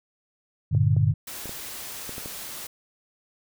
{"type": "chord", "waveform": "sine", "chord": "G minor", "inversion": "none", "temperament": "equal", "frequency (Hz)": [98, 116.54, 146.83], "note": ["G2", "Bb2", "D3"], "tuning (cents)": [0, 0, 0], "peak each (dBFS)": -22, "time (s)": [0.71, 1.14], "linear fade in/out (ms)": 20}
{"type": "clicks", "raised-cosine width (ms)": 2, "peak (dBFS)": -24, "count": 7, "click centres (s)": [0.749, 0.966, 1.457, 1.494, 2.093, 2.181, 2.259]}
{"type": "noise", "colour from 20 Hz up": "white", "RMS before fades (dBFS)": -37, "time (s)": [1.27, 2.67], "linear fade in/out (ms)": 5}
{"effects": []}